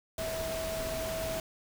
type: tone in noise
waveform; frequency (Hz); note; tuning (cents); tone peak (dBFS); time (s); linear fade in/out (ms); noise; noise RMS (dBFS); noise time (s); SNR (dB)
sine; 648; E5; -30; -34; 0.18-1.4; 2; pink; -38; 0.18-1.4; +1
effects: none